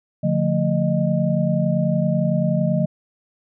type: tone cluster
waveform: sine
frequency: 144.2 / 174.8 / 222.2 / 615 Hz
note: D3 / F3 / A3 / D#5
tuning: -31 / +2 / +17 / -20 cents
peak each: -22 / -20 / -24 / -24 dBFS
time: 0.23-2.86 s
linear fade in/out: 10 ms
effects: none